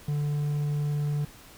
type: tone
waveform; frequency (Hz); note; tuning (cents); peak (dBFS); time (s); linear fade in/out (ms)
triangle; 146.83; D3; 0; -23; 0.08-1.25; 5
effects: pink hiss -50 dBFS RMS until 1.57 s